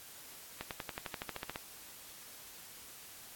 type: accelerating click train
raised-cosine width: 0.3 ms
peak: -23 dBFS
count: 13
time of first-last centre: 0.61-1.559 s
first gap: 98 ms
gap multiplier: 0.96
effects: white hiss -52 dBFS RMS until 3.35 s + AAC 64 kbps